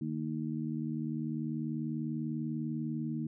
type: tone cluster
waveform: sine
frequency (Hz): 151.6 / 231.8 / 311.9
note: D#3 / A#3 / D#4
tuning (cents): -45 / -10 / +4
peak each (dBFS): -37 / -36 / -39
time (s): 0.01-3.27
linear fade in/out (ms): 5
effects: none